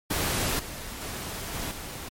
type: noise with level steps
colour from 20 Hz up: pink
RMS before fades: -27 / -38 / -35 / -33 / -38 dBFS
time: 0.1-2.09 s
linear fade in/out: 10 ms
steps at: 0.59 / 1.01 / 1.53 / 1.71 s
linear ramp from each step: 5 ms
effects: MP3 64 kbps